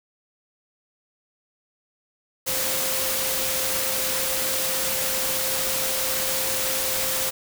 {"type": "tone in noise", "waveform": "sine", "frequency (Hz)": 525, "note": "C5", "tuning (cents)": 6, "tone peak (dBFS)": -33, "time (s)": [2.46, 7.31], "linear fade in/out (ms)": 20, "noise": "white", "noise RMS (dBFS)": -25, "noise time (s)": [2.46, 7.31], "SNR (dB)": -11, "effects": []}